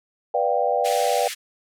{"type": "chord", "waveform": "sine", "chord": "G dominant seventh", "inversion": "first", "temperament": "just", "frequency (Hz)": [490, 588, 705.6, 784], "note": ["B4", "D5", "F5", "G5"], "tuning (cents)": [-14, 2, 18, 0], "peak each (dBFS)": -24, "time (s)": [0.34, 1.28], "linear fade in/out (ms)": 5}
{"type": "band-pass noise", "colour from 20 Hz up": "pink", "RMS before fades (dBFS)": -32, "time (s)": [0.84, 1.35], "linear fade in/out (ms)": 20, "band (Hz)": [1900, 12000], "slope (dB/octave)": 24}
{"effects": []}